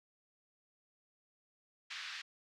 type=band-pass noise; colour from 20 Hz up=pink; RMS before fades=-45 dBFS; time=1.9-2.22 s; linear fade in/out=10 ms; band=1500 to 4900 Hz; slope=24 dB/octave; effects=none